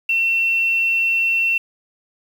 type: tone with quantisation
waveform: sine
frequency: 2705 Hz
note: E7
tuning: 44 cents sharp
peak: -15 dBFS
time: 0.09-1.58 s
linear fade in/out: 5 ms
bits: 7
effects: none